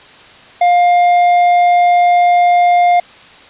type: tone with tanh clipping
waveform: triangle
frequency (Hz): 706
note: F5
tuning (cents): +19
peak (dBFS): -8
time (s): 0.61-3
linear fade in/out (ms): 5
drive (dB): 11
effects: white hiss -39 dBFS RMS until 3.49 s + resampled to 8000 Hz